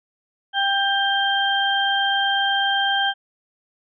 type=harmonic tone; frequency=791 Hz; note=G5; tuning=15 cents sharp; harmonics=1 / 2 / 4; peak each=-22 / -22 / -22 dBFS; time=0.53-3.14 s; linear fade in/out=50 ms; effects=none